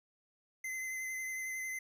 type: tone with vibrato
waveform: square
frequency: 2054 Hz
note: C7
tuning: 33 cents flat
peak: -38 dBFS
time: 0.64-1.79 s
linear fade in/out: 5 ms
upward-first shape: sine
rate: 11 Hz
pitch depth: 18 cents each way
effects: none